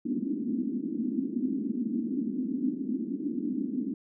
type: band-pass noise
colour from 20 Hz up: white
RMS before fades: -31 dBFS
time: 0.05-3.94 s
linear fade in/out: 5 ms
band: 220 to 290 Hz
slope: 48 dB/octave
effects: none